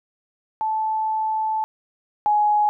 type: tone pair in turn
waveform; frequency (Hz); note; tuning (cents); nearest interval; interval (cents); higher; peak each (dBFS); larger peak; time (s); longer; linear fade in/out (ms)
sine; 873 / 838; A5 / G#5; -14 / +15; minor second; 71; first; -20 / -15; second; 0.61-1.64 / 2.26-2.69; first; 0
effects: none